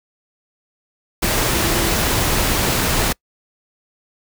sine tone in noise, 336 Hz, E4, 33 cents sharp, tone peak -25 dBFS, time 1.53-1.91 s, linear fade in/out 10 ms, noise pink, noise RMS -18 dBFS, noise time 1.22-3.13 s, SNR -10 dB, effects noise-tail reverb RT60 0.1 s tail -26 dB re dry

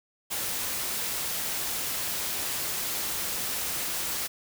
white noise, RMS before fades -31 dBFS, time 0.3-4.28 s, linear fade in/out 20 ms, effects none

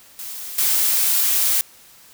blue noise with level steps, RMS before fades -32 / -18 dBFS, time 0.19-1.61 s, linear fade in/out 0 ms, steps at 0.58 s, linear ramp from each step 5 ms, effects white hiss -48 dBFS RMS until 2.13 s

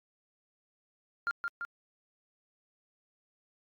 sine tone with echo, 1396.9 Hz, F6, in tune, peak -26 dBFS, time 1.27-1.31 s, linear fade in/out 0 ms, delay 170 ms, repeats 2, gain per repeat -4 dB, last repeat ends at 1.65 s, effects tanh soft clip ceiling -27 dBFS + AAC 64 kbps

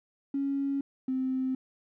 triangle tone pair in turn, 277.2 / 260.5 Hz, C#4 / C4, 0 / -7 cents, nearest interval minor second, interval 107 cents, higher first, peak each -23 dBFS, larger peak neither, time 0.34-0.81 / 1.08-1.55 s, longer neither, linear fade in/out 5 ms, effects tanh soft clip ceiling -25 dBFS

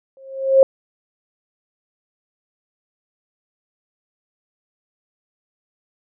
sine tone with exponential growth, 536 Hz, C5, 42 cents sharp, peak -4 dBFS, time 0.17-0.63 s, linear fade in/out 1 ms, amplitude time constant 100 ms, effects none

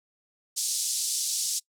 white band-pass noise, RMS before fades -29 dBFS, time 0.56-1.6 s, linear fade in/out 20 ms, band 4400 to 9400 Hz, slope 24 dB/octave, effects noise-tail reverb RT60 0.1 s tail -23 dB re dry

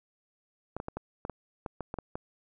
clicks, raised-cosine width 1 ms, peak -21 dBFS, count 11, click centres 0.766 / 0.801 / 0.884 / 0.97 / 1.251 / 1.297 / 1.662 / 1.807 / 1.941 / 1.987 / 2.155 s, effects none

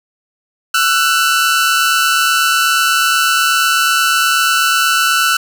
sawtooth tone pair together, 1338.8 / 1487 Hz, E6 / F#6, +26 / +8 cents, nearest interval major second, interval 182 cents, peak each -10 dBFS, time 0.74-5.37 s, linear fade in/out 5 ms, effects none

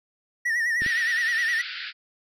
triangle tone with vibrato, 1866 Hz, A#6, 1 cent sharp, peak -20 dBFS, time 0.45-1.62 s, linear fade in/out 10 ms, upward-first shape sine, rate 9.7 Hz, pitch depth 82 cents each way
pink band-pass noise, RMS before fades -35 dBFS, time 0.8-1.93 s, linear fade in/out 50 ms, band 1400 to 4900 Hz, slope 96 dB/octave
clicks, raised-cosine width 3 ms, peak -23 dBFS, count 2, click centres 0.82 / 0.863 s
effects none

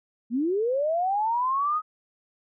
sine linear sweep, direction up, 220 to 1272 Hz, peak -22 dBFS, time 0.3-1.82 s, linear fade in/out 50 ms, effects none

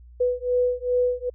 sine beating tone pair, 493.9 / 496.4 Hz, B4 / B4, 0 / +9 cents, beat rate 2.5 Hz, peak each -23 dBFS, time 0.2-1.3 s, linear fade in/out 10 ms, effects added 60 Hz sine -44 dBFS peak until 1.34 s

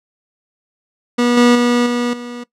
30% pulse tone with level steps, 242 Hz, B3, 35 cents flat, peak -9 / -5 / -9 / -13 / -24 dBFS, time 1.18-2.44 s, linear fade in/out 10 ms, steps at 1.37 / 1.55 / 1.86 / 2.13 s, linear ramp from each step 5 ms, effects noise-tail reverb RT60 0.1 s tail -19 dB re dry + low-pass 7000 Hz 12 dB/octave

